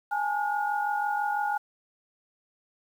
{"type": "tone cluster", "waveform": "sine", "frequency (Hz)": [825, 871, 1435], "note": ["G#5", "A5", "F6"], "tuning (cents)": [-12, -18, 47], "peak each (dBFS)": [-27, -33, -32], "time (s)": [0.11, 1.58], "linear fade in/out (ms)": 10, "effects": ["9-bit"]}